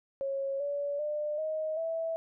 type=tone with pitch steps; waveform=sine; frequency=547 / 572.2 / 598.6 / 626.2 / 655 Hz; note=C#5 / D5 / D5 / D#5 / E5; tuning=-23 / -45 / +33 / +11 / -11 cents; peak=-30 dBFS; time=0.21-2.16 s; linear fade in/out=0 ms; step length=390 ms; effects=none